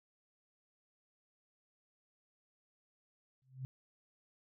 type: tone with exponential growth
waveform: sine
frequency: 130.81 Hz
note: C3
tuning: in tune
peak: -36 dBFS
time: 3.42-3.65 s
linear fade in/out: 0 ms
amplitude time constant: 48 ms
effects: none